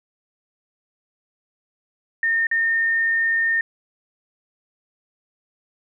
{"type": "tone with dropouts", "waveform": "sine", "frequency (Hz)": 1824, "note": "A#6", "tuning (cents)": -38, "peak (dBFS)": -17, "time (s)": [2.23, 3.61], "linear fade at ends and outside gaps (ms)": 2, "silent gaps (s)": [2.469, 2.513], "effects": []}